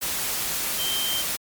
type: tone in noise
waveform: sine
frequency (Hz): 3136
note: G7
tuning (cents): 0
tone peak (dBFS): -26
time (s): 0.78-1.23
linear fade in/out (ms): 20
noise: white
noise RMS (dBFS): -27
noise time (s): 0.01-1.37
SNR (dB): -2
effects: MP3 96 kbps